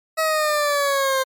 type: exponential sweep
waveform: 20% pulse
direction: down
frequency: 643 to 523.3 Hz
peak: -13 dBFS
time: 0.17-1.24 s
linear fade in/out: 20 ms
effects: MP3 96 kbps